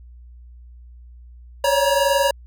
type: tone cluster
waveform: square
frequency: 548 / 569 / 951 Hz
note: C#5 / C#5 / A#5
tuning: -20 / +45 / +34 cents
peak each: -21 dBFS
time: 1.64-2.31 s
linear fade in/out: 5 ms
effects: added 60 Hz sine -40 dBFS peak until 2.46 s